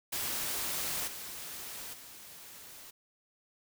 white noise with level steps, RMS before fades -35 / -43 / -50 dBFS, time 0.12-2.91 s, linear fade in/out 10 ms, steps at 1.07 / 1.93 s, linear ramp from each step 10 ms, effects none

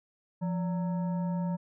sine tone with frequency modulation, 174.2 Hz, F3, 4 cents flat, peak -28 dBFS, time 0.41-1.57 s, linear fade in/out 20 ms, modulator 749 Hz, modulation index 0.44, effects none

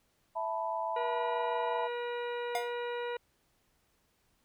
sine chord, E suspended fourth, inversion none, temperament equal, 659.3 / 880 / 987.8 Hz, E5 / A5 / B5, 0 / 0 / 0 cents, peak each -36 dBFS, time 0.35-1.88 s, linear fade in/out 20 ms
harmonic tone, 481.1 Hz, B4, 45 cents flat, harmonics 1 / 2 / 3 / 4 / 5 / 6 / 8, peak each -35 / -41 / -45 / -47 / -49 / -51 / -53 dBFS, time 0.96-3.17 s, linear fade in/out 5 ms
square tone with exponential decay, 710 Hz, F5, 28 cents sharp, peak -28 dBFS, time 2.55-2.73 s, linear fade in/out 1 ms, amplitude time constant 38 ms
effects pink hiss -73 dBFS RMS until 4.44 s

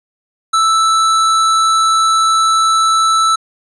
square tone, 1318.5 Hz, E6, in tune, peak -10 dBFS, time 0.53-3.36 s, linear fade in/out 10 ms, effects resampled to 22050 Hz

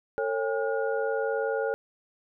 sine tone cluster, 448.7 / 548 / 809 / 1432 Hz, A4 / C#5 / G#5 / F6, +34 / -20 / -46 / +43 cents, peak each -28 / -30 / -35 / -35 dBFS, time 0.18-1.74 s, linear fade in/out 0 ms, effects none

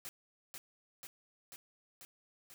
white noise with echo, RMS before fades -45 dBFS, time 0.05-0.09 s, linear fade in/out 0 ms, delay 490 ms, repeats 5, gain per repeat -2 dB, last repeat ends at 2.54 s, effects none

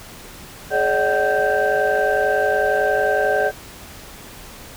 sine tone cluster, 421.8 / 560 / 611 / 754 / 1566 Hz, G#4 / C#5 / D#5 / F#5 / G6, +27 / +18 / -32 / +32 / -2 cents, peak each -21 dBFS, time 0.7-3.52 s, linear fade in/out 50 ms, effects tanh soft clip ceiling -9 dBFS + pink hiss -39 dBFS RMS until 4.76 s

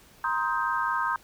sine chord, C minor seventh, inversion third, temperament just, 941.9 / 1046.5 / 1255.8 / 1569.8 Hz, Bb5 / C6 / Eb6 / G6, +18 / 0 / +16 / +2 cents, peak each -30 dBFS, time 0.24-1.16 s, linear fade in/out 2 ms, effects pink hiss -55 dBFS RMS until 1.23 s

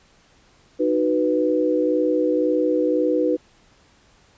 sine chord, B major, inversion first, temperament equal with one note detuned, 308.1 / 370 / 493.9 Hz, D#4 / F#4 / B4, -17 / 0 / 0 cents, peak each -21 / -24 / -20 dBFS, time 0.79-3.37 s, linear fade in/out 20 ms, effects pink hiss -56 dBFS RMS until 4.37 s + resampled to 16000 Hz

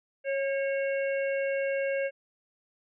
harmonic tone with a mistuned harmonic, 549 Hz, C#5, 17 cents flat, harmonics 1 / 3 / 4 / 5, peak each -27 / -37 / -39 / -41 dBFS, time 0.24-2.11 s, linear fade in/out 50 ms, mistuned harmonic 3, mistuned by -30 cents, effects none

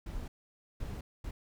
brown noise bursts at uneven times, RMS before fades -39 dBFS, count 3, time 0.06-0.28 / 0.8-1.01 / 1.24-1.31 s, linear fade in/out 5 ms, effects none

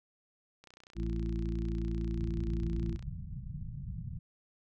click train, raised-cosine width 0.2 ms, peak -36 dBFS, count 74, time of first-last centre 0.64-3.026 s, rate 30.6 Hz
harmonic tone, 56.1 Hz, A1, 34 cents sharp, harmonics 1 / 2 / 3 / 4 / 6, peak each -33 / -41 / -39 / -42 / -40 dBFS, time 0.95-2.98 s, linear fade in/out 50 ms
white low-pass noise, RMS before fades -41 dBFS, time 2.15-4.19 s, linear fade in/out 10 ms, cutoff 170 Hz, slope 48 dB/octave
effects none

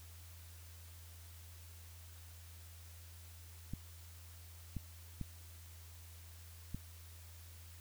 clicks, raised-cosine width 5 ms, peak -28 dBFS, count 4, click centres 3.736 / 4.767 / 5.213 / 6.746 s, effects added 84 Hz sine -53 dBFS peak until 7.8 s + white hiss -60 dBFS RMS until 7.8 s

